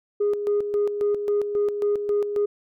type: tone with tremolo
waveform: sine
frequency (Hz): 411.8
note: G#4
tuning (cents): -15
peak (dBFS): -17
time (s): 0.2-2.46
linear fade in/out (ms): 10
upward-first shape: square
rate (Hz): 3.7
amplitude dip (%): 60
effects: tanh soft clip ceiling -16 dBFS